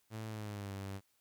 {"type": "tone with pitch glide", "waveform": "sawtooth", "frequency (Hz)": [110, 98], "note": ["A2", "G2"], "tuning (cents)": [0, 0], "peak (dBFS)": -37, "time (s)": [0.1, 1.01], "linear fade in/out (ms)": 50, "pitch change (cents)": -200, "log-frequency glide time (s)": [0.28, 0.73], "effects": ["white hiss -75 dBFS RMS until 1.2 s"]}